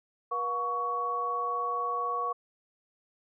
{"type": "tone cluster", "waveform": "sine", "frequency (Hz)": [482, 715, 1119], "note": ["B4", "F5", "C#6"], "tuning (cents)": [-42, 41, 16], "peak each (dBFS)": [-37, -38, -29], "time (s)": [0.31, 2.33], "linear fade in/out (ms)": 10, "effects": []}